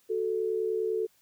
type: tone pair together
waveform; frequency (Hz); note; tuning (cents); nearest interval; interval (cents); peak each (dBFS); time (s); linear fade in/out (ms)
sine; 370 / 440; F#4 / A4; 0 / 0; minor third; 300; -31 / -28; 0.09-1.07; 20
effects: white hiss -66 dBFS RMS until 1.21 s